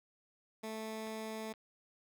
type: tone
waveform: 15% pulse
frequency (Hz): 219.7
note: A3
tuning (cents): -2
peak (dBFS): -34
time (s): 0.63-1.53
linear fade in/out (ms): 10
type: clicks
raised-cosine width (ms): 0.3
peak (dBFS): -37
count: 2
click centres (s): 1.071 / 1.538
effects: none